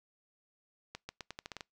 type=accelerating click train; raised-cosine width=0.2 ms; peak=-24 dBFS; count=9; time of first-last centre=0.95-1.608 s; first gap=140 ms; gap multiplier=0.84; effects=noise-tail reverb RT60 0.2 s tail -26 dB re dry